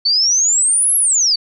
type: exponential two-way sweep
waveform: sine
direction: up then down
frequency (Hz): 4435 to 11360 to 4435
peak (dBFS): -11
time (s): 0.05-1.36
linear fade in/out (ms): 10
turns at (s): 0.96
effects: none